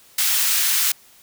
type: high-pass noise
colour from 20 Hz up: white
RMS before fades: -19 dBFS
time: 0.18-0.92 s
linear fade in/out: 5 ms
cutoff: 1600 Hz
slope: 12 dB/octave
effects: white hiss -51 dBFS RMS until 1.22 s